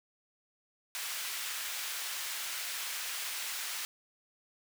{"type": "high-pass noise", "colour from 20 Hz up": "pink", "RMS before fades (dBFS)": -38, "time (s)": [0.95, 3.85], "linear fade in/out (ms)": 0, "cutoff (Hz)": 1700, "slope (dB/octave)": 12, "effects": []}